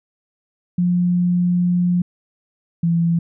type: tone pair in turn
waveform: sine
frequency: 177.2 / 168.43 Hz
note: F3 / E3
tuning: +25 / +38 cents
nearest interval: minor second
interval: 87 cents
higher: first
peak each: -14 dBFS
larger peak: neither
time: 0.78-2.02 / 2.83-3.19 s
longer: first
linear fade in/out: 5 ms
effects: none